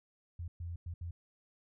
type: tone bursts at uneven times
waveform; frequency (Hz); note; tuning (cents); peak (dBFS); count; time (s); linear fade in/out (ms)
sine; 85.6; F2; -34; -38; 4; 0.39-0.48 / 0.6-0.76 / 0.86-0.94 / 1.01-1.11; 5
effects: none